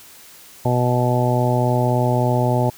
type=harmonic tone; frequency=123.47 Hz; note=B2; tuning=in tune; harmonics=1 / 2 / 3 / 4 / 5 / 6 / 7; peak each=-18 / -24 / -25 / -27 / -23 / -28 / -24 dBFS; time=0.65-2.7 s; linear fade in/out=5 ms; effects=white hiss -44 dBFS RMS until 2.77 s